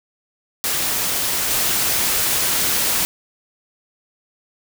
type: noise with level steps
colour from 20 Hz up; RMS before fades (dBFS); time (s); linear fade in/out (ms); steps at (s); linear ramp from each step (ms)
white; -21 / -19; 0.64-3.05; 0; 1.5; 10
effects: none